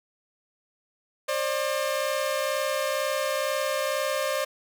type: tone pair together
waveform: sawtooth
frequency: 536 / 598.1 Hz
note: C5 / D5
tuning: +42 / +31 cents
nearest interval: major second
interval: 189 cents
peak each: -24 dBFS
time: 1.28-4.45 s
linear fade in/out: 10 ms
effects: none